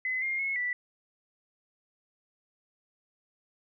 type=tone with pitch steps; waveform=sine; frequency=2030 / 2121 / 2180 / 1969 Hz; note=B6 / C7 / C#7 / B6; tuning=+47 / +23 / -29 / -6 cents; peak=-28 dBFS; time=0.05-0.73 s; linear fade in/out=2 ms; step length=170 ms; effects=none